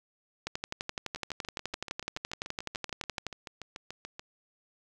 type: two click trains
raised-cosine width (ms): 0.2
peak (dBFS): -16 / -23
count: 34 / 22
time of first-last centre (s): 0.47-3.267 / 1.16-4.195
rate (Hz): 11.8 / 6.92
effects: none